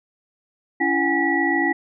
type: tone cluster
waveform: sine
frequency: 281.8 / 335.4 / 753 / 821 / 1942 Hz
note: C#4 / E4 / F#5 / G#5 / B6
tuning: +29 / +30 / +30 / -20 / -30 cents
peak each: -24 / -23 / -29 / -26 / -21 dBFS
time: 0.8-1.73 s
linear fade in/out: 10 ms
effects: none